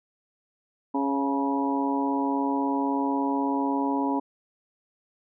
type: harmonic tone with a mistuned harmonic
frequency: 138.3 Hz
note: C#3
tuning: 4 cents flat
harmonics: 2 / 3 / 4 / 5 / 6 / 7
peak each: -25 / -34 / -37 / -36 / -32 / -30 dBFS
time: 0.94-4.2 s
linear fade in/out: 10 ms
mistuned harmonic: 6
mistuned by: +38 cents
effects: none